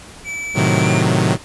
square tone with pitch glide, 2307 to 2391 Hz, D7 to D7, -31 to +30 cents, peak -24 dBFS, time 0.24-1.04 s, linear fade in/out 50 ms, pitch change +61 cents, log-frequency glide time 0.8-0.9 s
sawtooth chord, A diminished seventh, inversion none, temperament equal, 110 / 130.81 / 155.56 / 185 Hz, A2 / C3 / Eb3 / Gb3, 0 / 0 / 0 / 0 cents, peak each -15 dBFS, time 0.54-1.38 s, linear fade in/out 50 ms
effects pink hiss -39 dBFS RMS until 1.44 s + resampled to 24000 Hz

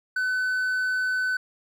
triangle tone, 1509 Hz, F#6, 34 cents sharp, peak -21 dBFS, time 0.16-1.37 s, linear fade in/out 5 ms, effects none

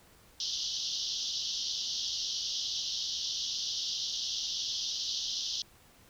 white band-pass noise, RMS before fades -35 dBFS, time 0.4-5.62 s, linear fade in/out 2 ms, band 3000 to 6000 Hz, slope 96 dB/octave, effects pink hiss -60 dBFS RMS until 6.09 s

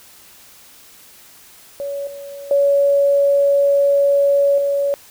sine tone with level steps, 563 Hz, C#5, 27 cents sharp, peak -22 / -30 / -11 / -15 dBFS, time 1.8-4.94 s, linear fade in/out 0 ms, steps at 2.07 / 2.51 / 4.58 s, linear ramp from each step 2 ms, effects white hiss -45 dBFS RMS until 5.1 s

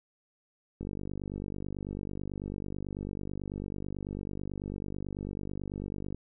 click train, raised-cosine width 3 ms, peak -24 dBFS, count 263, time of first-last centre 0.81-6.146 s, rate 49.1 Hz, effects none

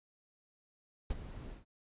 brown noise with ADSR envelope, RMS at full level -34 dBFS, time 1.1-1.65 s, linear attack 4 ms, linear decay 34 ms, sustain -12 dB, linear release 140 ms, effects resampled to 8000 Hz

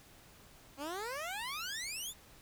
15% pulse exponential sweep, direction up, 264.2 to 3700 Hz, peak -32 dBFS, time 0.77-2.14 s, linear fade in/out 50 ms, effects pink hiss -59 dBFS RMS until 2.41 s

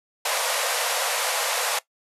pink band-pass noise, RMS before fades -25 dBFS, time 0.25-1.79 s, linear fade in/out 5 ms, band 480 to 13000 Hz, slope 96 dB/octave, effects noise-tail reverb RT60 0.1 s tail -18 dB re dry

